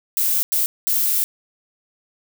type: noise bursts at uneven times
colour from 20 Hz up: violet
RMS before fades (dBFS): -19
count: 3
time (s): 0.17-0.43 / 0.52-0.66 / 0.87-1.24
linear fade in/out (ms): 0
effects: none